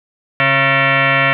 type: tone with frequency modulation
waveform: sine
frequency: 270.2 Hz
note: C#4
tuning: 44 cents flat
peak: -10 dBFS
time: 0.4-1.33 s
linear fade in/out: 0 ms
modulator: 408 Hz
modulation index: 6
effects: none